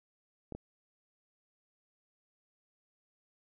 clicks, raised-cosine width 2 ms, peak -28 dBFS, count 2, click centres 0.523 / 0.55 s, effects none

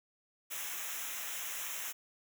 white noise with comb filter, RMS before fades -40 dBFS, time 0.5-1.93 s, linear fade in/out 20 ms, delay 0.22 ms, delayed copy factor -0.85, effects none

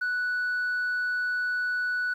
sine tone, 1480 Hz, F#6, in tune, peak -23 dBFS, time 0.01-2.14 s, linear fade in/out 10 ms, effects tanh soft clip ceiling -24 dBFS + 10-bit

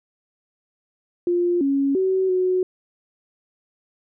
sine tone with pitch steps, 350.5 / 276.6 / 378 / 368.4 Hz, F4 / C#4 / F#4 / F#4, +6 / -4 / +37 / -7 cents, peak -17 dBFS, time 1.27-2.63 s, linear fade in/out 2 ms, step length 340 ms, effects none

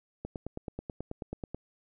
click train, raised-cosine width 2 ms, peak -23 dBFS, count 13, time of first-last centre 0.25-1.546 s, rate 9.26 Hz, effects none

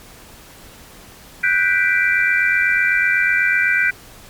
sine chord, G major seventh, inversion third, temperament equal, 1480 / 1568 / 1975.5 / 2349 Hz, F#6 / G6 / B6 / D7, 0 / 0 / 0 / 0 cents, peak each -19 dBFS, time 1.43-3.91 s, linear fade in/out 10 ms, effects pink hiss -42 dBFS RMS until 4.29 s + MP3 96 kbps

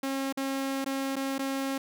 sawtooth tone with dropouts, 270.7 Hz, C#4, 41 cents flat, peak -25 dBFS, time 0.03-1.78 s, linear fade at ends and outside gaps 5 ms, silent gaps 0.326-0.372 / 0.845-0.86 / 1.158-1.164 / 1.382-1.391 s, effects none

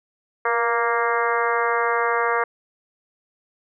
harmonic tone with a mistuned harmonic, 233.1 Hz, A#3, in tune, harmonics 2 / 3 / 4 / 5 / 6 / 7 / 8 / 9, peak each -24 / -28 / -26 / -24 / -28 / -28 / -31 / -32 dBFS, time 0.45-2.44 s, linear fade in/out 5 ms, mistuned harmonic 2, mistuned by +26 cents, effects none

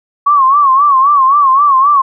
sine tone with vibrato, 1108.7 Hz, C#6, in tune, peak -5 dBFS, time 0.26-2.02 s, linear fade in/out 10 ms, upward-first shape sine, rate 3.8 Hz, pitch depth 110 cents each way, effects none

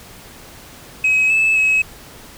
sine tone with pitch steps, 2548 / 2614 / 2565 Hz, D#7 / E7 / E7, +41 / -15 / -48 cents, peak -10 dBFS, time 1.04-1.82 s, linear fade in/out 5 ms, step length 260 ms, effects tanh soft clip ceiling -10 dBFS + pink hiss -40 dBFS RMS until 2.37 s

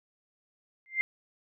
sine tone with exponential growth, 2093 Hz, C7, in tune, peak -20 dBFS, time 0.86-1.01 s, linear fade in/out 0 ms, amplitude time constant 31 ms, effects none

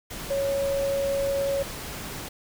sine tone in noise, 554 Hz, C#5, 1 cent flat, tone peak -23 dBFS, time 0.3-1.63 s, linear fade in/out 10 ms, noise pink, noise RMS -36 dBFS, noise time 0.1-2.29 s, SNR +10 dB, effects none

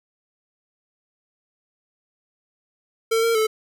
square tone with pitch steps, 452.1 / 459.8 / 436.3 Hz, A4 / A#4 / A4, +47 / -24 / -15 cents, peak -18 dBFS, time 3.11-3.47 s, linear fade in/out 10 ms, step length 120 ms, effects none

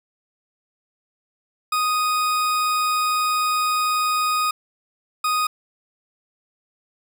40% pulse tone bursts at uneven times, 1244.5 Hz, D#6, in tune, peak -18 dBFS, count 2, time 1.72-4.51 / 5.24-5.47 s, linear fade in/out 5 ms, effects none

